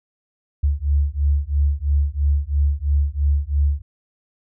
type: beating tone pair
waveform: sine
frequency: 70.4 / 73.4 Hz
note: C#2 / D2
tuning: +27 / 0 cents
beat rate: 3 Hz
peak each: -19 dBFS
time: 0.63-3.82 s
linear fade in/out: 10 ms
effects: none